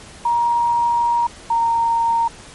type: tone pair in turn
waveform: sine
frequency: 945 / 924.5 Hz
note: A#5 / A#5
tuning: +23 / -15 cents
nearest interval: unison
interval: 38 cents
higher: first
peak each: -14 dBFS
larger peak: neither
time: 0.25-1.27 / 1.5-2.28 s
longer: first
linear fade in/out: 5 ms
effects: pink hiss -40 dBFS RMS until 2.54 s + MP3 48 kbps